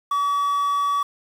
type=tone with quantisation; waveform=triangle; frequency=1141 Hz; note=C#6; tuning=50 cents sharp; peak=-17 dBFS; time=0.11-1.03 s; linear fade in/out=5 ms; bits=7; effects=none